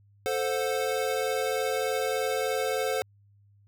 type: chord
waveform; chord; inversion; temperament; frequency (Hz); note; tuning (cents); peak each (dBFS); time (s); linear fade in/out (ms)
square; F# diminished; first; equal with one note detuned; 440 / 523.3 / 729.8; A4 / C5 / F#5; 0 / 0 / -24; -31 / -30 / -34; 0.26-3.02; 0
effects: added 101 Hz sine -57 dBFS peak until 3.67 s